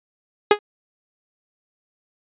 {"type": "tone with exponential decay", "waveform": "sawtooth", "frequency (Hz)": 415.3, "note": "G#4", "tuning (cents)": 0, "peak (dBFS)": -3, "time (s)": [0.51, 0.59], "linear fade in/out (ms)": 2, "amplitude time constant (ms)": 17, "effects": ["resampled to 8000 Hz"]}